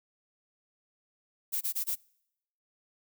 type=noise bursts; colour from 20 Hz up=violet; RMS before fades=-31 dBFS; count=4; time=1.52-1.957 s; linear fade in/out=20 ms; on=92 ms; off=23 ms; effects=noise-tail reverb RT60 0.8 s tail -26 dB re dry